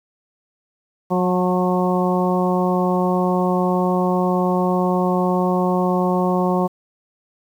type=harmonic tone with a mistuned harmonic; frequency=181.8 Hz; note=F#3; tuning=30 cents flat; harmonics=1 / 2 / 3 / 4 / 5 / 6; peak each=-19 / -22 / -24 / -25 / -26 / -27 dBFS; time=1.1-6.68 s; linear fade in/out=20 ms; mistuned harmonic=5; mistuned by=-16 cents; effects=8-bit